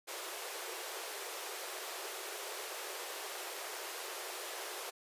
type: high-pass noise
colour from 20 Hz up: pink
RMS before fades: -43 dBFS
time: 0.07-4.91 s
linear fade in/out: 20 ms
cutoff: 350 Hz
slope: 96 dB/octave
effects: resampled to 32000 Hz